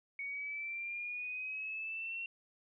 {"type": "exponential sweep", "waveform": "sine", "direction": "up", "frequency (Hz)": [2228, 2735], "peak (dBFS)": -38, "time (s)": [0.19, 2.26], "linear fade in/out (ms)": 2, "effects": []}